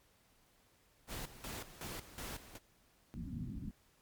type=noise with tremolo; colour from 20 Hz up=pink; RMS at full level=-44 dBFS; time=1.07-2.59 s; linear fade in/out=50 ms; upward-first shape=square; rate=2.7 Hz; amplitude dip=75%
type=low-pass noise; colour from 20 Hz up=white; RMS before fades=-43 dBFS; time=3.14-3.71 s; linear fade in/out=0 ms; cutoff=260 Hz; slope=48 dB/octave
effects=pink hiss -70 dBFS RMS until 4.01 s + MP3 96 kbps